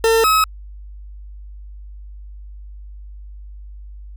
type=tone pair in turn; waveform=40% pulse; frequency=451.7 / 1280.7 Hz; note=A4 / D#6; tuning=+45 / +50 cents; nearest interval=octave + tritone; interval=1805 cents; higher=second; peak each=-11 dBFS; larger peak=neither; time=0.04-0.24 / 0.24-0.44 s; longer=neither; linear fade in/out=2 ms; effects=added 50 Hz sine -33 dBFS peak until 4.16 s